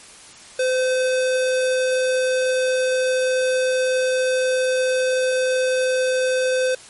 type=tone; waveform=square; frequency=513 Hz; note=C5; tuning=34 cents flat; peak=-18 dBFS; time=0.59-6.75 s; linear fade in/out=5 ms; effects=white hiss -43 dBFS RMS until 6.89 s + MP3 48 kbps